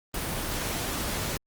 pink noise, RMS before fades -31 dBFS, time 0.14-1.37 s, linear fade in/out 2 ms, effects Opus 24 kbps

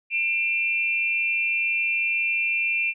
sine tone pair together, 2385 / 2677 Hz, D7 / E7, +26 / +26 cents, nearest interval major second, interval 200 cents, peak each -23 / -25 dBFS, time 0.1-2.94 s, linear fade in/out 50 ms, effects none

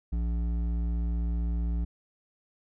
triangle tone with hard clipping, 57.8 Hz, A#1, 14 cents flat, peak -28 dBFS, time 0.12-1.85 s, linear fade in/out 10 ms, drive 13 dB, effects none

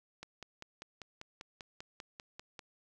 click train, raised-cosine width 0.2 ms, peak -28 dBFS, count 13, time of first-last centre 0.23-2.592 s, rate 5.08 Hz, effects none

